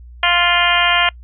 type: harmonic tone with a mistuned harmonic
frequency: 349.2 Hz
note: F4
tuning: in tune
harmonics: 2 / 3 / 4 / 5 / 6 / 7 / 8 / 9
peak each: -20 / -20 / -20 / -20 / -20 / -20 / -20 / -20 dBFS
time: 0.23-1.09 s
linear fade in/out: 2 ms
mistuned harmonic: 8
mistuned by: +24 cents
effects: noise-tail reverb RT60 0.1 s tail -25 dB re dry + added 60 Hz sine -35 dBFS peak until 1.23 s